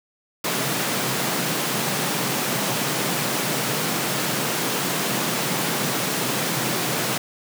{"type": "high-pass noise", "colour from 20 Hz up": "pink", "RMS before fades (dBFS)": -24, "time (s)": [0.44, 7.18], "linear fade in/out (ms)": 5, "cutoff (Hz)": 120, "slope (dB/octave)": 96, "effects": []}